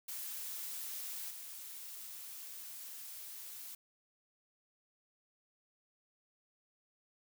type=noise with level steps; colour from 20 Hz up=blue; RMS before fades=-43 / -48 dBFS; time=0.08-3.75 s; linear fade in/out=5 ms; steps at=1.3 s; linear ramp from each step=10 ms; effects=none